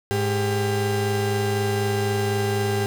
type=tone pair together; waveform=35% pulse; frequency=105.52 / 398.1 Hz; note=G#2 / G4; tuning=+28 / +27 cents; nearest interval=octave + major seventh; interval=2299 cents; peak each=-22 dBFS; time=0.11-2.86 s; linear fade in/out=0 ms; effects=none